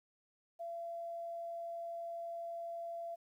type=tone; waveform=sine; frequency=678 Hz; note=E5; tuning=49 cents sharp; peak=-40 dBFS; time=0.59-3.16 s; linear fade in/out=20 ms; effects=12-bit